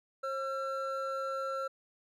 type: tone pair together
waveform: triangle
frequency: 537 / 1352.3 Hz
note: C5 / E6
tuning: +45 / +44 cents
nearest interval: octave + major third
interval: 1599 cents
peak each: -34 / -34 dBFS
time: 0.23-1.68 s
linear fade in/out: 10 ms
effects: none